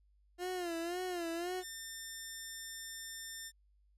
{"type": "tone with vibrato", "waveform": "30% pulse", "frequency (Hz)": 349.2, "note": "F4", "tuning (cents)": 0, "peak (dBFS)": -34, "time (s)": [0.38, 1.64], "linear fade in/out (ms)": 50, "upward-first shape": "sine", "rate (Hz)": 1.9, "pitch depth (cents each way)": 94}
{"type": "tone", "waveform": "10% pulse", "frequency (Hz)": 1800, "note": "A6", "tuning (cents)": 39, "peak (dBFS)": -35, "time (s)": [1.6, 3.52], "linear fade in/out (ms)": 50}
{"effects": ["added 50 Hz sine -66 dBFS peak until 3.97 s", "resampled to 32000 Hz"]}